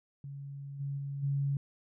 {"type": "tone with level steps", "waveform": "sine", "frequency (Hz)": 139.9, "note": "C#3", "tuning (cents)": 16, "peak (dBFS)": [-40, -33, -35, -28], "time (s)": [0.24, 1.57], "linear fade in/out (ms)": 2, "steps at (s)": [0.79, 0.97, 1.22], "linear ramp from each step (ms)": 20, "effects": []}